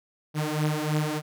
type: beating tone pair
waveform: sawtooth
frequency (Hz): 151 / 154.2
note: D3 / D#3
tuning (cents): +48 / -15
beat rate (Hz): 3.2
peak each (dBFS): -23 / -24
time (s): 0.34-1.22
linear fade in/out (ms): 50
effects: none